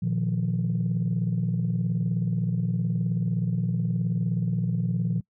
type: chord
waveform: sine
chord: Bb suspended fourth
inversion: none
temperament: equal with one note detuned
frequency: 118.78 / 155.56 / 174.61 Hz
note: Bb2 / Eb3 / F3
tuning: +33 / 0 / 0 cents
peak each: -26 / -29 / -25 dBFS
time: 0.02-5.21 s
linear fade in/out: 10 ms
effects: noise-tail reverb RT60 0.1 s tail -26 dB re dry + tanh soft clip ceiling -17 dBFS